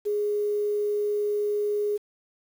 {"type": "tone with quantisation", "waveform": "sine", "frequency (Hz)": 415.3, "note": "G#4", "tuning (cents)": 0, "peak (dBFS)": -23, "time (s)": [0.05, 1.98], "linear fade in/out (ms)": 20, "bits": 8, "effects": []}